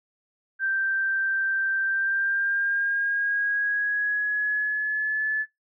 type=tone with pitch glide; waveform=sine; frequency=1568 to 1729.8 Hz; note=G6 to A6; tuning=0 to -30 cents; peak=-22 dBFS; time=0.59-5.46 s; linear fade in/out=50 ms; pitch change=+170 cents; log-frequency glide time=1.83-5.25 s; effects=noise-tail reverb RT60 0.2 s tail -20 dB re dry